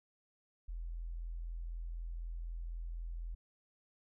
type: tone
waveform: sine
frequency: 42 Hz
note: E1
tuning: 33 cents sharp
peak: -39 dBFS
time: 0.68-3.35 s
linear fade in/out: 10 ms
effects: none